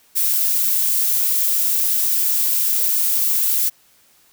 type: noise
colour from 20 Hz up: violet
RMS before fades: -18 dBFS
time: 0.15-3.7 s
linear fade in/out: 20 ms
effects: white hiss -55 dBFS RMS until 4.32 s